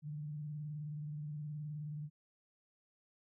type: tone with vibrato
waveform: sine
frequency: 149.6 Hz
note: D3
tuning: 32 cents sharp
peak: -40 dBFS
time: 0.02-2.1 s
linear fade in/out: 50 ms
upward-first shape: square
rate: 19 Hz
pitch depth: 44 cents each way
effects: none